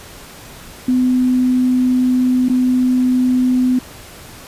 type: tone with dropouts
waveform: sine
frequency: 252.8 Hz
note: B3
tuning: 41 cents sharp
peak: -11 dBFS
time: 0.88-3.79 s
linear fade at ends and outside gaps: 5 ms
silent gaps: 2.486-2.497 s
effects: pink hiss -37 dBFS RMS until 4.47 s + resampled to 32000 Hz